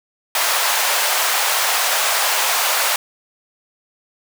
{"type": "high-pass noise", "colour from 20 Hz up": "pink", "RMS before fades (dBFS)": -18, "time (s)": [0.35, 2.96], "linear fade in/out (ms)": 2, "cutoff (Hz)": 670, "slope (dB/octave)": 24, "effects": []}